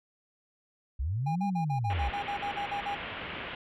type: linear two-way sweep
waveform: sine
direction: up then down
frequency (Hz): 56.3 to 200.7 to 56.3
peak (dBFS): -28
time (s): 0.99-2.1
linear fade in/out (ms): 10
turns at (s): 1.45
type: tone bursts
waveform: triangle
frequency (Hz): 811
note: G#5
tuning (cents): -41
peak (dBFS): -29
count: 12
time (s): 1.26-2.953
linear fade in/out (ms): 10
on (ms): 98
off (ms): 47
type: low-pass noise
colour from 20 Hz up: white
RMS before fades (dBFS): -39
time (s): 1.9-3.55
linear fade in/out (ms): 2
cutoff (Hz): 3100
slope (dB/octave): 48
effects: none